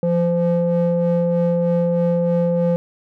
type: ring-modulated tone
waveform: triangle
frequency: 171.2 Hz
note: F3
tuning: 34 cents flat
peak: -10 dBFS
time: 0.03-2.76 s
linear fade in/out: 0 ms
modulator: 344 Hz
effects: none